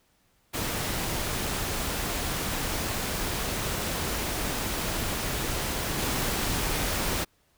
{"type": "noise with level steps", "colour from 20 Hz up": "pink", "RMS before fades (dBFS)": [-30, -28], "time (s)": [0.53, 7.25], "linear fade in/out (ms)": 20, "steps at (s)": 5.98, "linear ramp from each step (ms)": 10, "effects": ["pink hiss -67 dBFS RMS until 7.57 s"]}